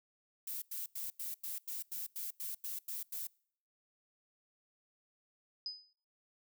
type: noise bursts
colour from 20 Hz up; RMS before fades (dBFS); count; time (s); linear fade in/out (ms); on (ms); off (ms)
violet; -41; 12; 0.47-3.271; 5; 150; 91
type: tone with exponential decay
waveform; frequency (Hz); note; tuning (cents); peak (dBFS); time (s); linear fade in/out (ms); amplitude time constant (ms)
sine; 5000; D#8; +8; -35; 5.66-5.93; 1; 58
effects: noise-tail reverb RT60 0.6 s tail -26 dB re dry

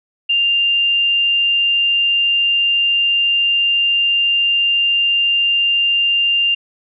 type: tone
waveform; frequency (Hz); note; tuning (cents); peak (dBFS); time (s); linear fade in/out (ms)
sine; 2794; F7; 0; -12; 0.29-6.55; 10
effects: none

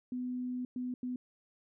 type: tone bursts at uneven times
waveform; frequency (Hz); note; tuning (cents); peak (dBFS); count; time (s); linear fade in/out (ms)
sine; 250; B3; +21; -34; 3; 0.12-0.65 / 0.76-0.94 / 1.03-1.16; 2
effects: none

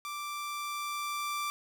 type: tone with level ramp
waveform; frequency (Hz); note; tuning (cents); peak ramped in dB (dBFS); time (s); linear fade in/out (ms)
sawtooth; 1174.7; D6; 0; -33 to -28; 0.05-1.5; 0
effects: none

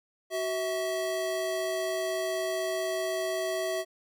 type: tone pair together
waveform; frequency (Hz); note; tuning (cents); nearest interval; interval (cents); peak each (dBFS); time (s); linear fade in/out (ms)
square; 374.7 / 649.8; F#4 / E5; +22 / -25; minor seventh; 953; -34 / -31; 0.3-3.85; 50
effects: none

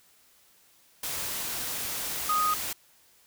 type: tone in noise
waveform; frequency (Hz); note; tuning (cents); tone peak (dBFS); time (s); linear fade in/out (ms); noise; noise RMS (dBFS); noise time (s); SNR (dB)
sine; 1244.5; D#6; 0; -23; 2.29-2.54; 5; white; -33; 1.03-2.73; +7
effects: white hiss -61 dBFS RMS until 3.26 s

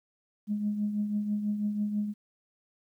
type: tone with tremolo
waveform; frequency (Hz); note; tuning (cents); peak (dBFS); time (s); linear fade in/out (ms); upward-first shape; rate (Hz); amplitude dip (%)
sine; 208.4; G#3; +6; -24; 0.47-2.14; 50; triangle; 6.1; 60
effects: tanh soft clip ceiling -20 dBFS + 11-bit

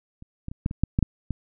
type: clicks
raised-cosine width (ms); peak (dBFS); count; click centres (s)
5; -30 / -20 / -24 / -11 / -21 / -7 / -8 / -6 / -15; 9; 0.224 / 0.484 / 0.515 / 0.661 / 0.711 / 0.836 / 0.989 / 1.027 / 1.307
effects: none

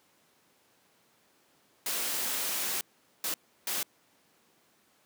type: noise bursts at uneven times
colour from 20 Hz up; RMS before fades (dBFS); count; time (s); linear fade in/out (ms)
white; -32; 3; 1.86-2.81 / 3.24-3.34 / 3.67-3.83; 2
effects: pink hiss -66 dBFS RMS until 5.05 s + high-pass 200 Hz 12 dB/octave

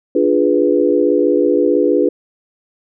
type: chord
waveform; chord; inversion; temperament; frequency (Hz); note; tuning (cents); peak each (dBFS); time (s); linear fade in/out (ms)
sine; D diminished seventh; none; equal; 293.7 / 349.2 / 415.3 / 493.9; D4 / F4 / Ab4 / Cb5; 0 / 0 / 0 / 0; -16; 0.15-2.09; 5
effects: none

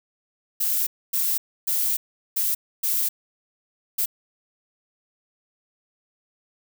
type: noise bursts at uneven times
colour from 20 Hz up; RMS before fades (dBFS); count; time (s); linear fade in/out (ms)
violet; -23; 6; 0.6-0.87 / 1.13-1.38 / 1.67-1.97 / 2.36-2.55 / 2.83-3.09 / 3.98-4.06; 10
effects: none

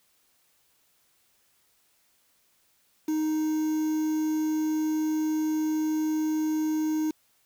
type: tone with quantisation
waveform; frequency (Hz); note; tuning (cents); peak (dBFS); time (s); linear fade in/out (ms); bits
triangle; 311.1; D#4; 0; -22; 3.08-7.11; 5; 7
effects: white hiss -67 dBFS RMS until 7.45 s

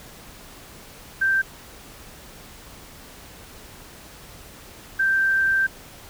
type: tone pair in turn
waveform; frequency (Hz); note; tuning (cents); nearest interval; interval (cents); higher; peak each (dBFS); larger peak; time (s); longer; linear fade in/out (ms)
sine; 1568 / 1568; G6 / G6; 0 / 0; unison; 0; neither; -17; neither; 1.21-1.42 / 4.99-5.67; second; 10
effects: pink hiss -44 dBFS RMS until 6.09 s

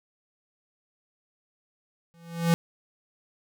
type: tone with exponential growth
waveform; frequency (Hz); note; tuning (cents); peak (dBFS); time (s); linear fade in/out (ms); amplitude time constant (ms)
square; 168.2; E3; +35; -17; 2.14-2.54; 0; 86
effects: none

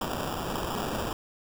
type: noise with sample-and-hold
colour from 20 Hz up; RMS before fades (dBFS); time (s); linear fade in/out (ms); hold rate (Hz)
violet; -32; 0.01-1.13; 2; 2100
effects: none

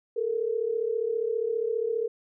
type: tone pair together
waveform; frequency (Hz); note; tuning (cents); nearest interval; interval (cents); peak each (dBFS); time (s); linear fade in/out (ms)
sine; 431.3 / 466.2; A4 / A#4; -35 / 0; minor second; 135; -29 / -27; 0.16-2.08; 10
effects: none

